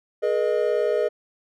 triangle tone cluster, 421.1 / 479.4 / 615 Hz, G#4 / A#4 / D#5, +24 / +48 / -20 cents, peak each -22 dBFS, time 0.22-1.09 s, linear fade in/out 20 ms, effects none

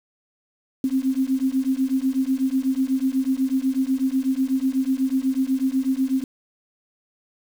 sine beating tone pair, 260 / 268.1 Hz, C4 / C4, -11 / +42 cents, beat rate 8.1 Hz, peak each -22 dBFS, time 0.84-6.24 s, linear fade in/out 2 ms, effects 7-bit

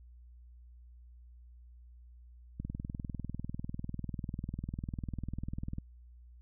click train, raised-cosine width 5 ms, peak -25 dBFS, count 65, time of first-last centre 2.6-5.784 s, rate 20.1 Hz, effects added 60 Hz sine -52 dBFS peak until 6.41 s

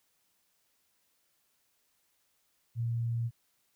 sine tone, 116.8 Hz, A#2, 4 cents sharp, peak -29 dBFS, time 2.75-3.31 s, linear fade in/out 50 ms, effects white hiss -74 dBFS RMS until 3.75 s

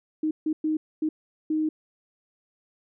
sine tone bursts at uneven times, 311.1 Hz, D#4, in tune, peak -22 dBFS, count 5, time 0.23-0.31 / 0.46-0.53 / 0.64-0.77 / 1.02-1.09 / 1.5-1.69 s, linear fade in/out 5 ms, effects none

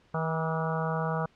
harmonic tone with a mistuned harmonic, 160.8 Hz, E3, 43 cents flat, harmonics 1 / 3 / 4 / 5 / 6 / 7 / 8 / 9, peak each -30 / -35 / -36 / -37 / -38 / -38 / -39 / -40 dBFS, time 0.14-1.26 s, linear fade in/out 5 ms, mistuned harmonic 7, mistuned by +55 cents, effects pink hiss -63 dBFS RMS until 1.35 s + low-pass 4000 Hz 12 dB/octave

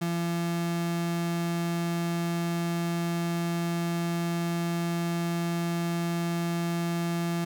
35% pulse tone, 170.1 Hz, F3, 45 cents flat, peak -25 dBFS, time 0.01-7.45 s, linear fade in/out 10 ms, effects none

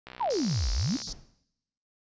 click train, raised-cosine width 0.3 ms, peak -26 dBFS, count 61, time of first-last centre 0.07-1.018 s, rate 63.3 Hz
sine exponential two-way sweep, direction down then up, 1046.5 to 44.01 to 308.5 Hz, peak -25 dBFS, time 0.2-0.97 s, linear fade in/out 10 ms, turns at 0.72 s
pink band-pass noise, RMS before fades -39 dBFS, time 0.3-1.13 s, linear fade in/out 5 ms, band 4500 to 5900 Hz, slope 48 dB/octave
brown noise with exponential decay, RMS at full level -38 dBFS, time 1.07-1.44 s, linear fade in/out 5 ms, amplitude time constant 80 ms
effects noise-tail reverb RT60 0.9 s tail -22 dB re dry + resampled to 16000 Hz

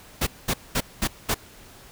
pink noise bursts, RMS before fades -23 dBFS, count 5, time 0.21-1.345 s, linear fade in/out 10 ms, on 59 ms, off 210 ms, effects pink hiss -48 dBFS RMS until 1.91 s

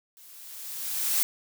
blue noise with level ramp, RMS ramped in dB -52 to -23 dBFS, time 0.17-1.23 s, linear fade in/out 0 ms, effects none

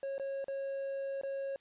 triangle tone with dropouts, 547 Hz, C#5, 23 cents flat, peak -33 dBFS, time 0.03-1.56 s, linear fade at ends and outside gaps 1 ms, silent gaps 0.181-0.197 / 0.443-0.482 / 1.213-1.234 s, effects white hiss -69 dBFS RMS until 1.6 s + resampled to 8000 Hz

